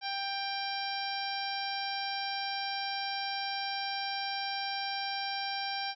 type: harmonic tone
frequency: 790 Hz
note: G5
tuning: 13 cents sharp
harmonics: 1 / 2 / 3 / 4 / 5 / 6 / 7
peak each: -36 / -41 / -42 / -43 / -43 / -42 / -41 dBFS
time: 0.01-5.95 s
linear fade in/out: 50 ms
effects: none